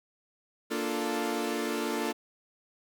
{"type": "chord", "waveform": "sawtooth", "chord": "Bb major seventh", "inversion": "none", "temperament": "equal", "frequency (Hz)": [233.1, 293.7, 349.2, 440], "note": ["Bb3", "D4", "F4", "A4"], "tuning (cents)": [0, 0, 0, 0], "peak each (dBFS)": -31, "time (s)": [0.7, 2.13], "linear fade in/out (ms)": 20, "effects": []}